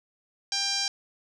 5% pulse tone with low-pass filter, 794 Hz, G5, 22 cents sharp, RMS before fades -28 dBFS, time 0.52-0.88 s, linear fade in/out 2 ms, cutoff 5400 Hz, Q 3.7, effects none

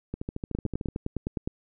two click trains, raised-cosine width 3 ms, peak -16 / -19 dBFS, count 10 / 11, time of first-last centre 0.55-1.475 / 0.14-0.886 s, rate 9.73 / 13.4 Hz, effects none

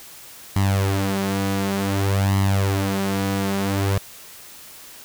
sawtooth tone with flanger, 98 Hz, G2, in tune, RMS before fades -21 dBFS, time 0.56-3.98 s, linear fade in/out 0 ms, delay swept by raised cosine 0.98 to 6.18 ms, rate 0.55 Hz, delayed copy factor +0.75, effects white hiss -42 dBFS RMS until 5.04 s

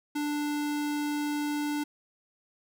square tone, 294.5 Hz, D4, 5 cents sharp, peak -29 dBFS, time 0.15-1.84 s, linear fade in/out 10 ms, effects none

